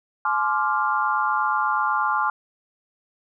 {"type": "chord", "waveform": "sine", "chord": "D half-diminished seventh", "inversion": "second", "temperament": "equal with one note detuned", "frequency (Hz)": [851.5, 1046.5, 1174.7, 1396.9], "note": ["Ab5", "C6", "D6", "F6"], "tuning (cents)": [43, 0, 0, 0], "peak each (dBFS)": -25, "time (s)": [0.25, 2.3], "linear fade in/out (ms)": 2, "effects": []}